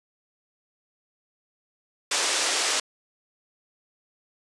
white band-pass noise, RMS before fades -25 dBFS, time 2.11-2.8 s, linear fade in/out 5 ms, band 330 to 8000 Hz, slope 24 dB/octave, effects resampled to 24000 Hz

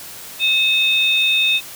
sine tone pair together, 2585 / 3645 Hz, E7 / A#7, -34 / -40 cents, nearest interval tritone, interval 594 cents, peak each -16 dBFS, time 0.39-1.61 s, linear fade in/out 50 ms, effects white hiss -35 dBFS RMS until 1.75 s

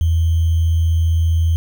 sine tone with sample-and-hold, 82.41 Hz, E2, in tune, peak -12 dBFS, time 0.01-1.56 s, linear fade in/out 0 ms, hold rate 3150 Hz, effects none

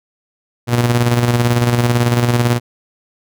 sawtooth tone with tremolo, 120.2 Hz, B2, 46 cents flat, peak -6 dBFS, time 0.67-2.6 s, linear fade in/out 50 ms, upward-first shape square, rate 18 Hz, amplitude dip 45%, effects none

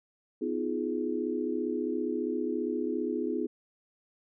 sine chord, F half-diminished seventh, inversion second, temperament just, 251.4 / 314.3 / 349.2 / 419.1 Hz, Cb4 / Eb4 / F4 / Ab4, +31 / +18 / 0 / +16 cents, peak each -34 dBFS, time 0.41-3.47 s, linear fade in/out 10 ms, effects none

